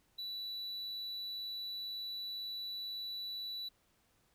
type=tone; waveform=triangle; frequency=3951 Hz; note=B7; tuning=in tune; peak=-38 dBFS; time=0.18-3.69 s; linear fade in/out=10 ms; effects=pink hiss -73 dBFS RMS until 4.34 s